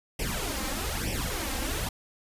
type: noise with flanger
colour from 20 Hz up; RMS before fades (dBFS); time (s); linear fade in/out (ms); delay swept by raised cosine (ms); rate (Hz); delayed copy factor
pink; -31; 0.19-1.89; 5; 0.36 to 3.86; 1.1; +0.85
effects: resampled to 32000 Hz